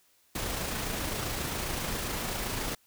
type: noise with amplitude modulation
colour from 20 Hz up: pink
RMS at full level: -32 dBFS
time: 0.35-2.75 s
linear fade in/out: 5 ms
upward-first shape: sine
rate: 27.5 Hz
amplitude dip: 30%
effects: white hiss -66 dBFS RMS until 2.86 s